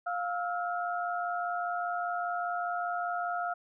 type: tone cluster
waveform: sine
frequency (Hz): 704 / 1307 / 1412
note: F5 / E6 / F6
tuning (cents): +14 / -15 / +19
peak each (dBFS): -32 / -37 / -37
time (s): 0.06-3.54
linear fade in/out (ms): 10
effects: none